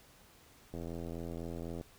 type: click train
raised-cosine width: 2 ms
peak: -29 dBFS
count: 91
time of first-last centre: 0.74-1.811 s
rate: 84 Hz
effects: pink hiss -61 dBFS RMS until 1.98 s